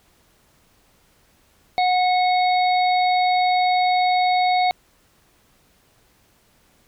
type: harmonic tone with a mistuned harmonic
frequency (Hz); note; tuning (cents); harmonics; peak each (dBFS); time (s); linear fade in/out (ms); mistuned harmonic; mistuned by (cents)
730; F#5; -24; 1 / 3 / 5 / 6; -16 / -26 / -30 / -32; 1.78-4.71; 0; 5; +66
effects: pink hiss -59 dBFS RMS until 6.87 s